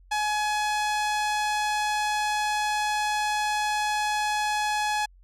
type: tone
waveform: sawtooth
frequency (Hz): 844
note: G#5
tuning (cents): +28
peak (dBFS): -20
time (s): 0.11-5.06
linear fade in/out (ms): 10
effects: added 45 Hz sine -51 dBFS peak until 5.23 s + low-pass 9000 Hz 12 dB/octave